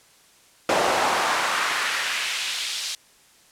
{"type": "noise with high-pass filter sweep", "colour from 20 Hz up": "brown", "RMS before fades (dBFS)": -24, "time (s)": [0.69, 2.95], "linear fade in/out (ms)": 2, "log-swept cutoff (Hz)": [560, 4400], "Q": 1.4, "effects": ["white hiss -55 dBFS RMS until 3.51 s", "low-pass 10000 Hz 12 dB/octave"]}